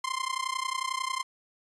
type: tone with amplitude modulation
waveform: sawtooth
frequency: 1046.5 Hz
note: C6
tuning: in tune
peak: -22 dBFS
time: 0.04-1.23 s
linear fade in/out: 5 ms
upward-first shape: sine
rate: 31.1 Hz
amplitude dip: 90%
effects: resampled to 24000 Hz